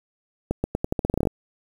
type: accelerating click train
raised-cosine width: 2 ms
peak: -9 dBFS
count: 14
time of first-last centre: 0.51-1.272 s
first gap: 130 ms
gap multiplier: 0.85
effects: 7-bit